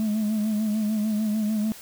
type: tone with vibrato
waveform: sine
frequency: 214.1 Hz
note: A3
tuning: 47 cents flat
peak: -19 dBFS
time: 0-1.72 s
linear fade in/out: 0 ms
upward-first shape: sine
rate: 6.7 Hz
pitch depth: 49 cents each way
effects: tanh soft clip ceiling -21 dBFS + white hiss -44 dBFS RMS until 1.81 s